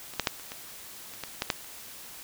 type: clicks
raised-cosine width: 0.2 ms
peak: -24 / -8 / -6 / -28 / -21 / -27 / -17 / -10 / -7 / -30 dBFS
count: 10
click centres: 0.137 / 0.197 / 0.272 / 0.397 / 0.519 / 1.137 / 1.237 / 1.421 / 1.502 / 1.645 s
effects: white hiss -45 dBFS RMS until 2.23 s